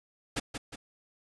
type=noise with echo; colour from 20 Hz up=pink; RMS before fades=-31 dBFS; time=0.36-0.4 s; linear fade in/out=10 ms; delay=180 ms; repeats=2; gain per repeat=-6 dB; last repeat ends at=0.76 s; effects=resampled to 22050 Hz